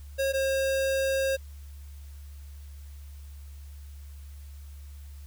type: tone pair in turn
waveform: square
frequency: 542 / 537.3 Hz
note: C#5 / C5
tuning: -39 / +46 cents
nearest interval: unison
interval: 15 cents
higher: first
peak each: -25 dBFS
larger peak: neither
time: 0.18-0.33 / 0.33-1.37 s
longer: second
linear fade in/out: 20 ms
effects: added 71 Hz sine -41 dBFS peak until 5.26 s + white hiss -59 dBFS RMS until 5.26 s